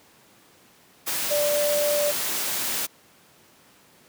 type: tone in noise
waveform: sine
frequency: 587.3 Hz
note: D5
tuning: in tune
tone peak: -21 dBFS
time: 1.3-2.12 s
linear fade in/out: 20 ms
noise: white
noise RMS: -27 dBFS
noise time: 1.06-2.87 s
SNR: +3 dB
effects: pink hiss -55 dBFS RMS until 4.08 s + high-pass 150 Hz 12 dB/octave